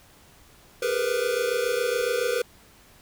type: tone cluster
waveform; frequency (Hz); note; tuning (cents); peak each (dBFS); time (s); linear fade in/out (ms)
square; 401.3 / 435.7 / 475.9 / 503; G4 / A4 / A#4 / B4; +41 / -17 / +36 / +32; -33 / -35 / -27 / -28; 0.82-2.42; 5
effects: pink hiss -54 dBFS RMS until 3.01 s